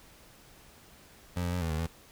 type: tone with pitch steps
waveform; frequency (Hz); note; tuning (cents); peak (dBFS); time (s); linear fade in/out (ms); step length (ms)
25% pulse; 88.6 / 87.7 / 89.7 / 81.9 / 78.4 / 82.5; F2 / F2 / F2 / E2 / D#2 / E2; +25 / +8 / +47 / -11 / +14 / +2; -26; 1.36-1.87; 10; 85
effects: pink hiss -56 dBFS RMS until 2.11 s